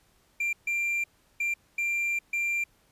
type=tone bursts at uneven times; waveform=triangle; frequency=2374 Hz; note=D7; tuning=18 cents sharp; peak=-24 dBFS; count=5; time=0.4-0.53 / 0.67-1.04 / 1.4-1.54 / 1.78-2.19 / 2.33-2.64 s; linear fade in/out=5 ms; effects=pink hiss -65 dBFS RMS until 2.91 s + resampled to 32000 Hz